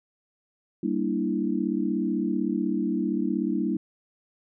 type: chord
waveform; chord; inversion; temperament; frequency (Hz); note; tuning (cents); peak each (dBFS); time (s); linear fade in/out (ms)
sine; E half-diminished seventh; first; equal; 196 / 233.1 / 293.7 / 329.6; G3 / Bb3 / D4 / E4; 0 / 0 / 0 / 0; -29; 0.83-3.77; 5
effects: none